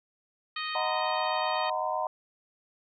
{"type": "harmonic tone", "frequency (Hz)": 622.3, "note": "D#5", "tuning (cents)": 0, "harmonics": [2, 3, 4, 5, 6, 7], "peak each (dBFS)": [-36, -38, -39, -40, -41, -41], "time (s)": [0.56, 1.7], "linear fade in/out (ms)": 5}
{"type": "chord", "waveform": "sine", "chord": "C half-diminished seventh", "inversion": "first", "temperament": "equal with one note detuned", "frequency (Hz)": [622.3, 740, 932.3, 1020.2], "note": ["Eb5", "Gb5", "Bb5", "C6"], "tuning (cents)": [0, 0, 0, -44], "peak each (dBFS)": -33, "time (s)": [0.75, 2.07], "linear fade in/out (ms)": 2}
{"effects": []}